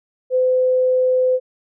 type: tone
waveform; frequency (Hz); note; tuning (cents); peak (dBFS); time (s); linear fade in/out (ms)
sine; 510; C5; -44; -13; 0.3-1.4; 50
effects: none